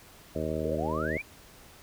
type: harmonic tone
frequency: 78.3 Hz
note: D#2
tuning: 11 cents sharp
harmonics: 1 / 2 / 3 / 4 / 5 / 6 / 7 / 8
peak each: -37 / -37 / -37 / -37 / -37 / -37 / -37 / -37 dBFS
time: 0.35-1.18 s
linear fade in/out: 5 ms
type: exponential sweep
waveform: sine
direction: up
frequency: 416.5 to 2484 Hz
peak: -33 dBFS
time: 0.64-1.22 s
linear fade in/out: 10 ms
effects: pink hiss -53 dBFS RMS until 1.82 s